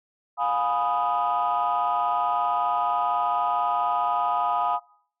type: chord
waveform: sine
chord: F half-diminished seventh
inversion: none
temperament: equal with one note detuned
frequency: 706.6 / 830.6 / 987.8 / 1244.5 Hz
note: F5 / Ab5 / Cb6 / Eb6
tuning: +20 / 0 / 0 / 0 cents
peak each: -26 dBFS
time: 0.37-4.8 s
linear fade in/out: 50 ms
effects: noise-tail reverb RT60 0.6 s tail -23 dB re dry + tanh soft clip ceiling -15 dBFS